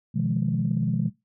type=chord; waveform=sine; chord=F half-diminished seventh; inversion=second; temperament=just; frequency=125.72 / 157.15 / 174.61 / 209.5 Hz; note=Cb3 / Eb3 / F3 / Ab3; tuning=+31 / +18 / 0 / +15 cents; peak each=-27 dBFS; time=0.14-1.1 s; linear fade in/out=20 ms; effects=noise-tail reverb RT60 0.2 s tail -19 dB re dry + tanh soft clip ceiling -12 dBFS